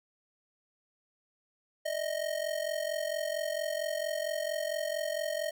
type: ring-modulated tone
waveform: square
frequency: 622.3 Hz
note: D#5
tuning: in tune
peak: -29 dBFS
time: 1.85-5.51 s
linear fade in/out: 10 ms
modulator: 22.2 Hz
effects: none